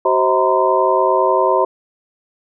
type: tone cluster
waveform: sine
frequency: 379.2 / 526 / 638 / 934 / 1024 Hz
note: F#4 / C5 / D#5 / A#5 / C6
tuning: +43 / +9 / +43 / +3 / -38 cents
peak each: -18 dBFS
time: 0.05-1.65 s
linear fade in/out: 5 ms
effects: none